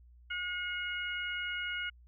harmonic tone, 721 Hz, F#5, 45 cents flat, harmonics 2 / 3 / 4, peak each -37 / -39 / -40 dBFS, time 0.3-1.9 s, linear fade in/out 10 ms, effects added 60 Hz sine -55 dBFS peak until 2.07 s

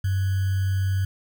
sine tone with sample-and-hold, 95.6 Hz, G2, 43 cents flat, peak -20 dBFS, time 0.04-1.05 s, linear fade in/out 5 ms, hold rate 1575 Hz, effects none

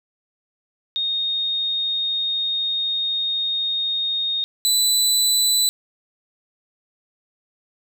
sine / 25% pulse tone pair in turn, 3704 / 3985 Hz, A#7 / B7, -12 / +15 cents, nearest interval minor second, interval 127 cents, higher second, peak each -20 / -12 dBFS, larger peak second, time 0.96-4.44 / 4.65-5.69 s, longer first, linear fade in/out 0 ms, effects none

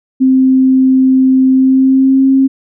sine tone with pitch glide, 261.6 to 267.7 Hz, C4 to C4, 0 to +40 cents, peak -5 dBFS, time 0.2-2.48 s, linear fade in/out 20 ms, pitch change +40 cents, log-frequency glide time 1.51-2.26 s, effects none

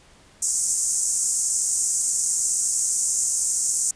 white band-pass noise, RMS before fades -23 dBFS, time 0.42-3.91 s, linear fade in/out 5 ms, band 6400 to 9000 Hz, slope 48 dB/octave, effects pink hiss -53 dBFS RMS until 3.95 s + resampled to 22050 Hz

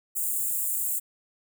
white high-pass noise, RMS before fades -28 dBFS, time 0.15-1 s, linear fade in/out 20 ms, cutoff 7100 Hz, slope 96 dB/octave, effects none

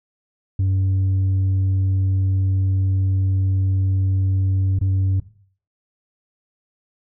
sine tone with dropouts, 95.5 Hz, G2, 45 cents flat, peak -13 dBFS, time 0.59-5.2 s, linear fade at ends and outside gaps 5 ms, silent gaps 4.789-4.812 s, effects noise-tail reverb RT60 0.5 s tail -17 dB re dry + tanh soft clip ceiling -15 dBFS

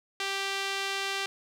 sawtooth tone with band-pass filter, 392 Hz, G4, in tune, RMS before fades -32 dBFS, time 0.2-1.26 s, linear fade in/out 2 ms, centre 3200 Hz, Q 0.94, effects none

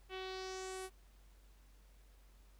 sawtooth tone with low-pass filter sweep, 376.4 Hz, F#4, 30 cents sharp, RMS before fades -45 dBFS, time 0.09-0.9 s, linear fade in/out 50 ms, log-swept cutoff 2900 to 11000 Hz, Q 2.8, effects added 48 Hz sine -60 dBFS peak until 2.59 s + pink hiss -71 dBFS RMS until 2.59 s

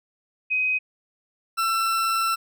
sine / 40% pulse tone pair in turn, 2517 / 1341.4 Hz, D#7 / E6, +19 / +30 cents, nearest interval major seventh, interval 1089 cents, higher first, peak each -20 dBFS, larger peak neither, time 0.5-0.79 / 1.57-2.36 s, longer second, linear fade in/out 20 ms, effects none

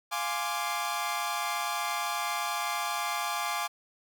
sawtooth chord, D half-diminished seventh, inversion first, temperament equal, 698.5 / 830.6 / 1046.5 / 1174.7 Hz, F5 / Ab5 / C6 / D6, 0 / 0 / 0 / 0 cents, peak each -33 / -31 / -33 / -30 dBFS, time 0.11-3.68 s, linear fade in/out 20 ms, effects none

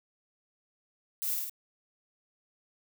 violet noise with echo, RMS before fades -33 dBFS, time 1.22-1.34 s, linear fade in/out 0 ms, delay 52 ms, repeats 3, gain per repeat -2 dB, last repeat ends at 1.496 s, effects none

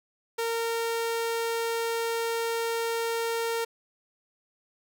sawtooth tone, 460 Hz, A#4, 23 cents flat, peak -23 dBFS, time 0.38-3.65 s, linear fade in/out 10 ms, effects none

